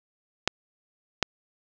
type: clicks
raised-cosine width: 0.2 ms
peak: -3 dBFS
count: 2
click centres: 0.476 / 1.227 s
effects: low-pass 7000 Hz 12 dB/octave + 7-bit